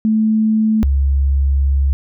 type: tone pair in turn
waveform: sine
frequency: 218.3 / 68.76 Hz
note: A3 / C#2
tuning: -13 / -13 cents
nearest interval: octave + minor sixth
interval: 2000 cents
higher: first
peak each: -11 dBFS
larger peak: neither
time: 0.05-0.83 / 0.83-1.93 s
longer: second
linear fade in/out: 0 ms
effects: none